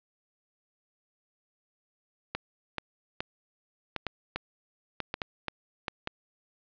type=clicks; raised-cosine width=0.3 ms; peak=-15 dBFS; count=12; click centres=2.35 / 2.783 / 3.205 / 3.963 / 4.067 / 4.36 / 5.003 / 5.141 / 5.218 / 5.483 / 5.882 / 6.074 s; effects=resampled to 11025 Hz + 9-bit